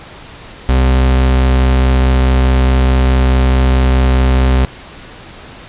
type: tone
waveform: 40% pulse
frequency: 64.7 Hz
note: C2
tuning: 19 cents flat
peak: -7 dBFS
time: 0.69-4.65 s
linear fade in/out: 0 ms
effects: pink hiss -34 dBFS RMS until 5.68 s + resampled to 8000 Hz